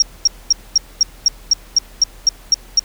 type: tone bursts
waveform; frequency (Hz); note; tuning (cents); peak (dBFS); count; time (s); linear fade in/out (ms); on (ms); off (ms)
sine; 5588; F8; 0; -7; 12; 0-2.794; 2; 22; 230
effects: added 40 Hz sine -39 dBFS peak until 2.84 s + pink hiss -44 dBFS RMS until 2.84 s